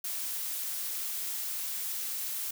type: noise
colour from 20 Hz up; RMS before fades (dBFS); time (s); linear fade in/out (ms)
blue; -35; 0.04-2.51; 5
effects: none